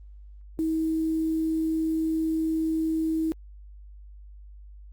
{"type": "tone with quantisation", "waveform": "sine", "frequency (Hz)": 320.2, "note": "D#4", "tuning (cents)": 50, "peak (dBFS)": -23, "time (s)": [0.59, 3.32], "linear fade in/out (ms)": 0, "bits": 8, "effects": ["added 50 Hz sine -43 dBFS peak until 4.92 s", "Opus 24 kbps"]}